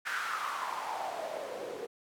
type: noise with band-pass filter sweep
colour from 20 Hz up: white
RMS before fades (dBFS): -37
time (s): 0.05-1.87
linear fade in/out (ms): 20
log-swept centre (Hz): 1600 to 420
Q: 4.8
effects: none